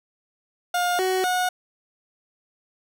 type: tone with pitch steps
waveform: 30% pulse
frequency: 711 / 373.7 / 729 Hz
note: F5 / F#4 / F#5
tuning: +31 / +17 / -26 cents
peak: -18 dBFS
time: 0.74-1.49 s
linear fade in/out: 5 ms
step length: 250 ms
effects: none